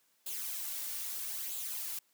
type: noise with flanger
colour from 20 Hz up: blue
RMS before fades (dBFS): -39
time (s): 0.26-1.99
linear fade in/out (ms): 5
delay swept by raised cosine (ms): 0.26 to 3.46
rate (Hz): 0.77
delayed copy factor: +0.55
effects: white hiss -72 dBFS RMS until 2.13 s + high-pass 150 Hz 12 dB/octave